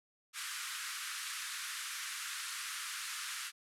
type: band-pass noise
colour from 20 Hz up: pink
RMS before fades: -42 dBFS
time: 0.33-3.52 s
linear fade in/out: 50 ms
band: 1200 to 12000 Hz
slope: 48 dB/octave
effects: none